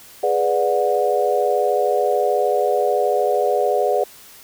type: chord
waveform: sine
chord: G# half-diminished seventh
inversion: none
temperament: equal with one note detuned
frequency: 415.3 / 493.9 / 587.3 / 727.7 Hz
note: G#4 / B4 / D5 / F#5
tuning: 0 / 0 / 0 / -29 cents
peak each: -21 dBFS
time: 0.23-4.04 s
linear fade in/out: 5 ms
effects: white hiss -44 dBFS RMS until 4.43 s